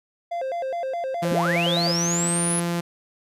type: tone with vibrato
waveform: triangle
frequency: 603 Hz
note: D5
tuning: 46 cents sharp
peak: -23 dBFS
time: 0.31-1.92 s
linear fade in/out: 10 ms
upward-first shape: square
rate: 4.8 Hz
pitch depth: 230 cents each way
type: tone with pitch glide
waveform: sawtooth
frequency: 169.9 to 171.87 Hz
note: F3 to F3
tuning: -47 to -27 cents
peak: -19 dBFS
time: 1.22-2.81 s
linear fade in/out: 10 ms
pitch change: +20 cents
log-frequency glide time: 1.93-2.19 s
type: linear sweep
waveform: sine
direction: up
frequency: 131.5 to 10640 Hz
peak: -23 dBFS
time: 1.31-2.6 s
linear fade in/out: 5 ms
effects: resampled to 32000 Hz